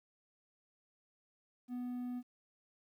triangle tone, 246.9 Hz, B3, in tune, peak -36 dBFS, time 1.68-2.23 s, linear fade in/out 50 ms, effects 12-bit

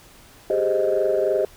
sine chord, Ab major seventh, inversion third, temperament equal, 392 / 415.3 / 523.3 / 622.3 Hz, G4 / Ab4 / C5 / Eb5, 0 / 0 / 0 / 0 cents, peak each -22 / -25 / -23 / -21 dBFS, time 0.5-1.45 s, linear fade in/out 2 ms, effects tanh soft clip ceiling -11 dBFS + pink hiss -49 dBFS RMS until 1.56 s

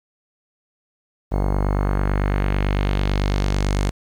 sawtooth tone with low-pass filter sweep, 49 Hz, G1, in tune, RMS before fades -20 dBFS, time 1.31-3.91 s, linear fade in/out 20 ms, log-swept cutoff 790 to 8300 Hz, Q 1.4, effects 8-bit

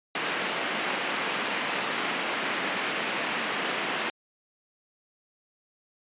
white band-pass noise, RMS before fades -30 dBFS, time 0.15-4.1 s, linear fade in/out 2 ms, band 180 to 2900 Hz, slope 24 dB/octave, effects resampled to 8000 Hz

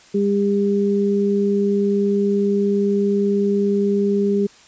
sine tone pair together, 201.1 / 402.1 Hz, G3 / G4, +44 / +44 cents, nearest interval octave, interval 1200 cents, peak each -18 dBFS, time 0.14-4.47 s, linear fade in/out 10 ms, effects white hiss -48 dBFS RMS until 4.67 s + resampled to 16000 Hz

